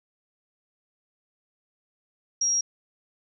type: tone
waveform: sine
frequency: 5640 Hz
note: F8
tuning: 16 cents sharp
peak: -21 dBFS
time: 2.41-2.61 s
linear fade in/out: 5 ms
effects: none